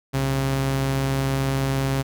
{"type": "tone pair together", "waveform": "sawtooth", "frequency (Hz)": [60.8, 135.24], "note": ["B1", "C#3"], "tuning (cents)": [-26, -42], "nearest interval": "octave + major second", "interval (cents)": 1384, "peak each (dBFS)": [-28, -17], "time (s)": [0.13, 2.03], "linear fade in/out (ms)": 20, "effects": []}